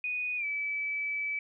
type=tone with pitch glide; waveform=sine; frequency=2480 to 2301 Hz; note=D#7 to D7; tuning=-6 to -36 cents; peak=-30 dBFS; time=0.04-1.39 s; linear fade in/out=2 ms; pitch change=-130 cents; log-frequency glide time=0.37-0.45 s; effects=none